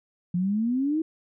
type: exponential sweep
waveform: sine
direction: up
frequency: 172 to 327 Hz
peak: -22 dBFS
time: 0.34-1.02 s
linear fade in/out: 5 ms
effects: none